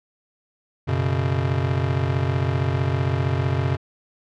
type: chord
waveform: square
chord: F# suspended fourth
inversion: none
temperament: just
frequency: 92.5 / 123.33 / 138.75 Hz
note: F#2 / B2 / C#3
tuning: 0 / -2 / +2 cents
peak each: -25 dBFS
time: 0.87-3.77 s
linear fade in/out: 20 ms
effects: low-pass 3000 Hz 12 dB/octave